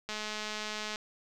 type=click train; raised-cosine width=0.2 ms; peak=-20 dBFS; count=186; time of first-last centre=0.09-0.959 s; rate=213 Hz; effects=none